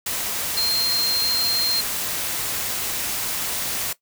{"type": "tone in noise", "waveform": "sine", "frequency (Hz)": 4186, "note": "C8", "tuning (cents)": 0, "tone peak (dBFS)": -19, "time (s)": [0.57, 1.81], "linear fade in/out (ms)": 5, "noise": "white", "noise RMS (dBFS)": -26, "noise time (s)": [0.06, 3.93], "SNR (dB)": 4, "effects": ["noise-tail reverb RT60 0.1 s tail -17 dB re dry"]}